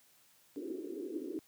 pink band-pass noise, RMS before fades -41 dBFS, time 0.56-1.39 s, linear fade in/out 0 ms, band 300 to 390 Hz, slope 48 dB/octave, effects white hiss -66 dBFS RMS until 1.47 s + high-pass 80 Hz 12 dB/octave

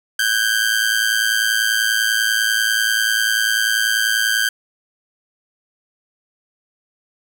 sawtooth ring-modulated tone, 1569 Hz, G6, 1 cent sharp, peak -9 dBFS, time 0.19-4.49 s, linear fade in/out 5 ms, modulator 55.1 Hz, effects 7-bit

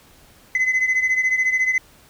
sine beating tone pair, 2030 / 2044 Hz, B6 / C7, +47 / -41 cents, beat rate 14 Hz, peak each -16 / -20 dBFS, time 0.55-1.78 s, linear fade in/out 2 ms, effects tanh soft clip ceiling -14 dBFS + pink hiss -51 dBFS RMS until 2.09 s

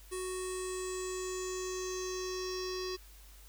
square tone with low-pass filter sweep, 370 Hz, F#4, in tune, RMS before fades -38 dBFS, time 0.11-2.97 s, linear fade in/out 20 ms, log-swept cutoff 9400 to 5100 Hz, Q 7, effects added 50 Hz sine -53 dBFS peak until 3.48 s + white hiss -59 dBFS RMS until 3.48 s

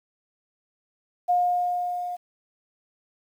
sine tone with level ramp, 713 Hz, F5, 36 cents sharp, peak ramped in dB -17 to -29 dBFS, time 1.28-2.17 s, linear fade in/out 20 ms, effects 9-bit

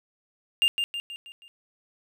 triangle tone with echo, 2802 Hz, F7, 5 cents sharp, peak -16 dBFS, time 0.62-0.68 s, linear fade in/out 0 ms, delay 160 ms, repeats 5, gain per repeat -6 dB, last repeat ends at 1.48 s, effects none

